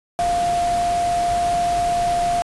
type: tone in noise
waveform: sine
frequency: 699 Hz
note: F5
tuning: 1 cent sharp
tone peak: -17 dBFS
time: 0.19-2.42 s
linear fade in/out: 0 ms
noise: pink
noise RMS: -30 dBFS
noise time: 0.19-2.42 s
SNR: +10 dB
effects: resampled to 24000 Hz